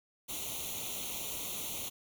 white noise with comb filter, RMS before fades -39 dBFS, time 0.28-1.9 s, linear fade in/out 20 ms, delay 0.3 ms, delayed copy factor +0.9, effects none

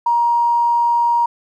triangle tone with tanh clipping, 945 Hz, A#5, 23 cents sharp, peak -12 dBFS, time 0.06-1.26 s, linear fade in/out 5 ms, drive 3 dB, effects none

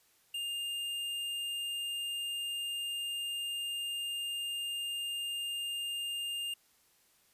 sine tone with hard clipping, 2810 Hz, F7, 10 cents sharp, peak -36 dBFS, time 0.34-6.54 s, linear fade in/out 5 ms, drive 12 dB, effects white hiss -68 dBFS RMS until 7.33 s + resampled to 32000 Hz

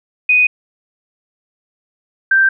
sine tone pair in turn, 2489 / 1568 Hz, D#7 / G6, 0 / 0 cents, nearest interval minor sixth, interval 800 cents, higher first, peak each -8 dBFS, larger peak neither, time 0.29-0.47 / 2.31-2.49 s, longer neither, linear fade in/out 5 ms, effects none

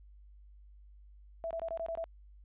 sine tone bursts, 661 Hz, E5, 5 cents sharp, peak -34 dBFS, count 7, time 1.44-2.041 s, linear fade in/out 0 ms, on 67 ms, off 22 ms, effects added 50 Hz sine -53 dBFS peak until 2.44 s + resampled to 8000 Hz

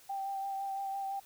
sine tone with vibrato, 784 Hz, G5, in tune, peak -34 dBFS, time 0.09-1.2 s, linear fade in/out 10 ms, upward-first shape sine, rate 5.9 Hz, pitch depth 17 cents each way, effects white hiss -59 dBFS RMS until 1.25 s

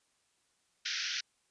white band-pass noise, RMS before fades -36 dBFS, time 0.85-1.21 s, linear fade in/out 10 ms, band 1400 to 6000 Hz, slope 96 dB/octave, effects white hiss -74 dBFS RMS until 1.5 s + resampled to 22050 Hz

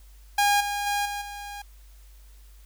sawtooth tone with level steps, 815 Hz, G#5, 33 cents flat, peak -15 / -23 / -20 / -26 / -32 dBFS, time 0.38-1.62 s, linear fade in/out 5 ms, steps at 0.6 / 0.86 / 1.05 / 1.21 s, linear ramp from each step 10 ms, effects added 50 Hz sine -47 dBFS peak until 2.65 s + white hiss -60 dBFS RMS until 2.65 s

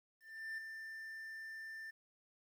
triangle tone with ADSR envelope, 1784 Hz, A6, 23 cents sharp, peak -38 dBFS, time 0.2-1.91 s, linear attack 380 ms, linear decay 4 ms, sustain -6 dB, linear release 11 ms, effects 12-bit

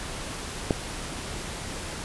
click, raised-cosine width 2 ms, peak -7 dBFS, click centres 0.708 s, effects pink hiss -35 dBFS RMS until 2.04 s + resampled to 24000 Hz

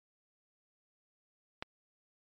click, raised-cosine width 0.3 ms, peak -21 dBFS, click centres 1.625 s, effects MP3 48 kbps

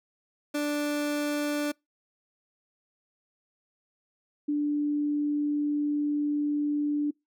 30% pulse / sine tone pair in turn, 293.7 / 293.7 Hz, D4 / D4, 0 / 0 cents, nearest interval unison, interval 0 cents, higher neither, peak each -24 dBFS, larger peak neither, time 0.54-1.72 / 4.48-7.11 s, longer second, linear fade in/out 10 ms, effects noise-tail reverb RT60 0.2 s tail -26 dB re dry

